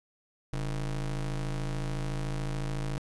square ring-modulated tone, 80.5 Hz, E2, 41 cents flat, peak -28 dBFS, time 0.53-2.98 s, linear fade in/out 0 ms, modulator 53.6 Hz, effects resampled to 24000 Hz + 10-bit

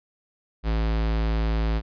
square tone, 55 Hz, A1, in tune, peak -22 dBFS, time 0.63-1.82 s, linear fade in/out 50 ms, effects resampled to 11025 Hz

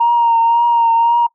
sine tone with vibrato, 932.3 Hz, A#5, in tune, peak -8 dBFS, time 0-1.27 s, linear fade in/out 10 ms, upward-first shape triangle, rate 1.9 Hz, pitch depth 33 cents each way, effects noise-tail reverb RT60 0.1 s tail -24 dB re dry + tanh soft clip ceiling -5 dBFS

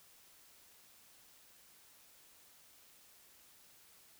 silence, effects white hiss -63 dBFS RMS until 4.19 s

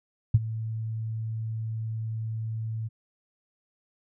sine tone with ADSR envelope, 111.3 Hz, A2, 20 cents sharp, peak -12 dBFS, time 0.34-2.89 s, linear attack 7 ms, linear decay 35 ms, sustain -17 dB, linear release 24 ms, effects none

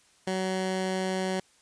15% pulse tone, 187.7 Hz, F#3, 25 cents sharp, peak -21 dBFS, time 0.27-1.4 s, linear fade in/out 5 ms, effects white hiss -62 dBFS RMS until 1.61 s + resampled to 22050 Hz

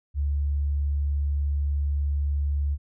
sine tone, 71.7 Hz, D2, 41 cents flat, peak -22 dBFS, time 0.14-2.78 s, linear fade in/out 50 ms, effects none

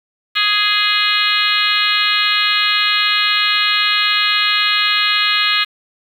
harmonic tone, 416.2 Hz, G#4, 4 cents sharp, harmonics 3 / 4 / 5 / 6 / 7 / 8 / 9 / 10, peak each -21 / -21 / -21 / -21 / -21 / -21 / -21 / -21 dBFS, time 0.35-5.65 s, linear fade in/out 20 ms, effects 7-bit

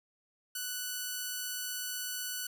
5% pulse tone, 1484 Hz, F#6, 5 cents sharp, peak -24 dBFS, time 0.55-2.47 s, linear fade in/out 5 ms, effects none

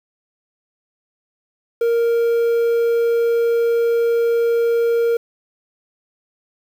triangle tone with quantisation, 466.2 Hz, A#4, in tune, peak -12 dBFS, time 1.81-5.17 s, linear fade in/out 5 ms, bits 7, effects none

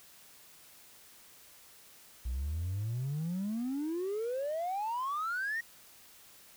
triangle exponential sweep, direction up, 58.27 to 1903 Hz, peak -29 dBFS, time 2.25-5.61 s, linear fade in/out 10 ms, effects tanh soft clip ceiling -28 dBFS + white hiss -57 dBFS RMS until 6.56 s

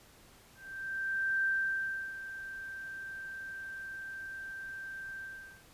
sine tone with ADSR envelope, 1568 Hz, G6, in tune, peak -27 dBFS, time 0.55-5.64 s, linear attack 900 ms, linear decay 680 ms, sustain -13 dB, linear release 430 ms, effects pink hiss -59 dBFS RMS until 5.73 s + resampled to 32000 Hz

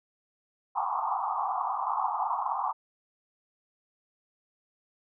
pink band-pass noise, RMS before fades -30 dBFS, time 0.75-2.73 s, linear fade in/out 20 ms, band 740 to 1200 Hz, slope 96 dB/octave, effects none

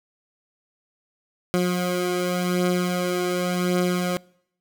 20% pulse beating tone pair, 179.1 / 179.99 Hz, F3 / F#3, +44 / -48 cents, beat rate 0.89 Hz, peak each -17 / -23 dBFS, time 1.54-4.17 s, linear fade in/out 0 ms, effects noise-tail reverb RT60 0.7 s tail -25 dB re dry

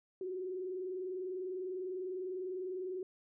sine tone with vibrato, 370 Hz, F#4, in tune, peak -37 dBFS, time 0.21-3.03 s, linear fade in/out 2 ms, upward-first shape triangle, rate 20 Hz, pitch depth 87 cents each way, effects none

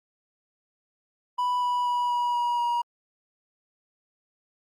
triangle tone with pitch steps, 987.8 / 981 / 974.2 / 967.5 / 960.8 / 954.2 Hz, B5 / B5 / B5 / B5 / B5 / A#5, 0 / -12 / -24 / -36 / -48 / +40 cents, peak -21 dBFS, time 1.38-2.82 s, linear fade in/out 10 ms, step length 240 ms, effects Opus 48 kbps

